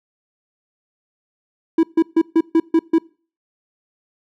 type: tone bursts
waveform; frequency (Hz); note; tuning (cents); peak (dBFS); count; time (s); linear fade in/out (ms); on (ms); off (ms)
triangle; 327.3; E4; -12; -8; 7; 1.78-2.984; 5; 52; 140
effects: noise-tail reverb RT60 0.4 s tail -24 dB re dry

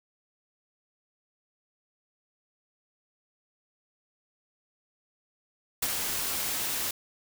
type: noise with ADSR envelope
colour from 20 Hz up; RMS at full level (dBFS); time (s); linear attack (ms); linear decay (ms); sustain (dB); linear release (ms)
white; -26; 5.82-6.91; 8; 43; -5; 3
effects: none

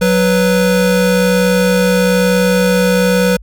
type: tone pair together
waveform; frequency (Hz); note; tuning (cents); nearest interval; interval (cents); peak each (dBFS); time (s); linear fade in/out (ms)
square; 185 / 493.9; F#3 / B4; 0 / 0; octave + perfect fourth; 1700; -13; 0.01-3.37; 10
effects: added 50 Hz sine -33 dBFS peak until 3.42 s

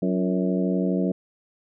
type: harmonic tone with a mistuned harmonic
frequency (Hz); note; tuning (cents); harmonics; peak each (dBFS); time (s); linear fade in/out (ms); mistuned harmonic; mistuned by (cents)
92.5; F#2; 0; 2 / 3 / 4 / 5 / 6 / 7; -23 / -27 / -29 / -31 / -33 / -34; 0.02-1.12; 5; 4; -86
effects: none

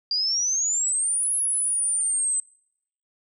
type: exponential two-way sweep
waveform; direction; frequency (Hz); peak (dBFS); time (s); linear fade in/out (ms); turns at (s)
sine; up then down; 4751 to 10660 to 8100; -21; 0.11-2.4; 2; 1.35
effects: noise-tail reverb RT60 0.7 s tail -24 dB re dry

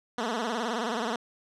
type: tone with vibrato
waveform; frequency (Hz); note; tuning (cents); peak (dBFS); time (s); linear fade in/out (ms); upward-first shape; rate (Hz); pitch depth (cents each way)
10% pulse; 229.8; A#3; -25; -20; 0.18-1.16; 2; sine; 19; 130
effects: low-pass 6000 Hz 12 dB/octave

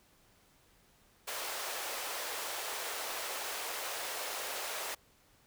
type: high-pass noise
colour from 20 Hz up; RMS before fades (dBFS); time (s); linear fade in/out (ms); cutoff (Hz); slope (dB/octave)
pink; -39; 1.27-4.95; 10; 480; 24
effects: pink hiss -66 dBFS RMS until 5.46 s

